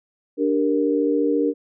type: chord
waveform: sine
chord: G minor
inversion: second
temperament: equal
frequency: 293.7 / 392 / 466.2 Hz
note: D4 / G4 / Bb4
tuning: 0 / 0 / 0 cents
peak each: -20 / -25 / -21 dBFS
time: 0.37-1.54 s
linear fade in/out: 50 ms
effects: none